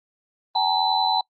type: tone cluster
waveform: sine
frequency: 764 / 854 / 936 / 4006 Hz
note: G5 / G#5 / A#5 / B7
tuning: -45 / +48 / +7 / +24 cents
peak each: -24 dBFS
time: 0.55-1.21 s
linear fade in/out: 5 ms
effects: noise-tail reverb RT60 0.1 s tail -25 dB re dry + Opus 32 kbps